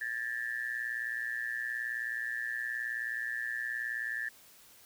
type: tone with amplitude modulation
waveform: sine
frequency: 1750 Hz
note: A6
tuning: 10 cents flat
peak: -29 dBFS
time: 0.01-4.29 s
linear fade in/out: 5 ms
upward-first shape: sine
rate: 119 Hz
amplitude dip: 95%
effects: white hiss -58 dBFS RMS until 4.85 s